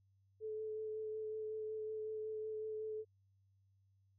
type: tone with vibrato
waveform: sine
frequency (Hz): 433.4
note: A4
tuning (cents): -26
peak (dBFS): -40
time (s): 0.4-3.05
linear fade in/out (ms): 50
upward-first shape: sine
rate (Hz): 5.4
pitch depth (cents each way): 12
effects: added 97 Hz sine -70 dBFS peak until 4.18 s